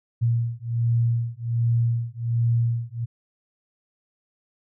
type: beating tone pair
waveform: sine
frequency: 116.54 / 117.84 Hz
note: A#2 / A#2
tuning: 0 / +19 cents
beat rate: 1.3 Hz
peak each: -23 dBFS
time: 0.21-3.06 s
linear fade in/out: 20 ms
effects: none